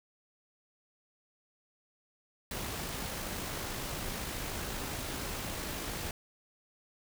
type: noise with amplitude modulation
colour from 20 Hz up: pink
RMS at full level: -37 dBFS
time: 2.51-6.11 s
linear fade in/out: 2 ms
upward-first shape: sine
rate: 52.9 Hz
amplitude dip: 25%
effects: none